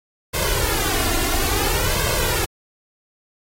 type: noise with flanger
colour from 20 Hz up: pink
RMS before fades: -21 dBFS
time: 0.33-2.46 s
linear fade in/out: 20 ms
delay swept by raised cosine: 1.9 to 2.87 ms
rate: 0.58 Hz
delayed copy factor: +0.9
effects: AAC 48 kbps

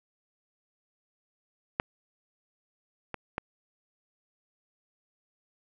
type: clicks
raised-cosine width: 0.5 ms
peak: -10 / -19 / -15 dBFS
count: 3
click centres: 1.799 / 3.143 / 3.381 s
effects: none

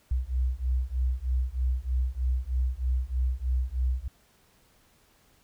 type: beating tone pair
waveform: sine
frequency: 61.74 / 64.94 Hz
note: B1 / C2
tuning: 0 / -12 cents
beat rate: 3.2 Hz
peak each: -27 dBFS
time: 0.11-4.08 s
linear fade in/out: 5 ms
effects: tanh soft clip ceiling -18 dBFS + pink hiss -63 dBFS RMS until 5.43 s

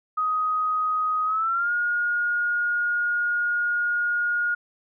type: tone with pitch glide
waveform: sine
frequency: 1254 to 1432.2 Hz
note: D#6 to F6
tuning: +13 to +43 cents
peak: -21 dBFS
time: 0.17-4.55 s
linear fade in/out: 10 ms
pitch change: +230 cents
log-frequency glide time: 1.25-1.72 s
effects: none

